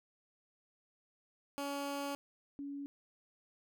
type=tone pair in turn; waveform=15% pulse / sine; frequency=282.1 / 282.1 Hz; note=C#4 / C#4; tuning=+30 / +30 cents; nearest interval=unison; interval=0 cents; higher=neither; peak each=-31 / -40 dBFS; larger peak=first; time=1.58-2.15 / 2.59-2.86 s; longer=first; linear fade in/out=0 ms; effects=none